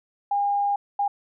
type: tone bursts at uneven times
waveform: sine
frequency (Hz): 810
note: G#5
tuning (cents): -43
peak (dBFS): -20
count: 2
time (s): 0.31-0.76 / 0.99-1.08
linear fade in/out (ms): 5
effects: none